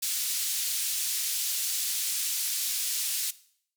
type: band-pass noise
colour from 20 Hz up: white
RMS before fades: -30 dBFS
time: 0.02-3.31 s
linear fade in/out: 10 ms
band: 3500 to 13000 Hz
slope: 12 dB/octave
effects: noise-tail reverb RT60 0.6 s tail -18 dB re dry